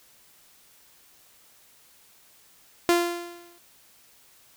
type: tone with exponential decay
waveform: sawtooth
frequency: 345.9 Hz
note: F4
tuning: 17 cents flat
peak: -12 dBFS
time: 2.89-3.58 s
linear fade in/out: 0 ms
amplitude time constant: 150 ms
effects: white hiss -57 dBFS RMS until 4.56 s